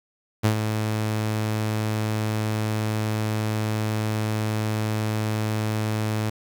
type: tone with ADSR envelope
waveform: sawtooth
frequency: 108.2 Hz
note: A2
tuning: 29 cents flat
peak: -12 dBFS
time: 0.43-6.3 s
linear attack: 21 ms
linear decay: 94 ms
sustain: -7 dB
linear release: 8 ms
effects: 8-bit